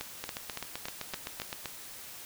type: two click trains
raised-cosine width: 0.2 ms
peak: -18 / -18 dBFS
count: 6 / 12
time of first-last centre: 0.01-1.418 / 0.24-1.658 s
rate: 3.55 / 7.76 Hz
effects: white hiss -46 dBFS RMS until 2.25 s